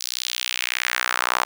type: tone with high-pass filter sweep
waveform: sawtooth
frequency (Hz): 61.74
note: B1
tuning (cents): 0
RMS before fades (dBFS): -25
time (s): 0-1.45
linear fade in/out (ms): 10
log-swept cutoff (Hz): 5000 to 960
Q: 2
effects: none